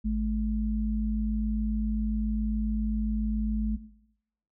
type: tone pair together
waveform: sine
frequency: 53.67 / 214.7 Hz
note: A1 / A3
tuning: -42 / -42 cents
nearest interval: 2 octaves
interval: 2400 cents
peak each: -28 / -27 dBFS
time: 0.04-3.77 s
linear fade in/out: 20 ms
effects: noise-tail reverb RT60 0.8 s tail -17 dB re dry